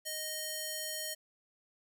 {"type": "tone with band-pass filter", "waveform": "square", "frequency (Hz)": 621, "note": "D#5", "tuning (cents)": -3, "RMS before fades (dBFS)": -39, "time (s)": [0.05, 1.15], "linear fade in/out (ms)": 20, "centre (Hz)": 11000, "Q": 0.54, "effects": []}